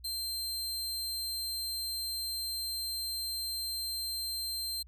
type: tone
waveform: sawtooth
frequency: 4140 Hz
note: C8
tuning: 19 cents flat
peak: -31 dBFS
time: 0.04-4.83 s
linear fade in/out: 10 ms
effects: added 60 Hz sine -51 dBFS peak until 4.87 s